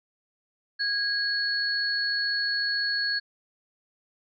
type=tone pair together; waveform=sine; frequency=1644 / 4378 Hz; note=G#6 / C#8; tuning=-18 / -22 cents; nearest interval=octave + perfect fourth; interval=1696 cents; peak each=-27 dBFS; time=0.79-3.2 s; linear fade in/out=20 ms; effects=none